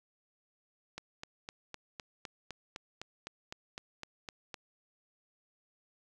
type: click train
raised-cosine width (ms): 0.2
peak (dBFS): -24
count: 15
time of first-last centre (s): 0.98-4.542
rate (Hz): 3.93
effects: none